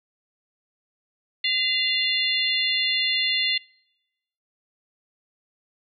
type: harmonic tone with a mistuned harmonic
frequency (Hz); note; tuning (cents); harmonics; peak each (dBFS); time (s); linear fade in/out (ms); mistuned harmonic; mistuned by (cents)
698.5; F5; 0; 3 / 4 / 5 / 6; -26 / -26 / -26 / -26; 1.44-3.58; 5; 3; -42
effects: noise-tail reverb RT60 0.9 s tail -26 dB re dry